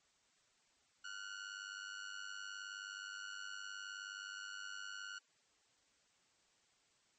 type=ring-modulated tone; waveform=sawtooth; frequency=1454 Hz; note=F#6; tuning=31 cents flat; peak=-39 dBFS; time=1.04-5.19 s; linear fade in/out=10 ms; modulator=49.6 Hz; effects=white hiss -74 dBFS RMS until 7.18 s + MP3 32 kbps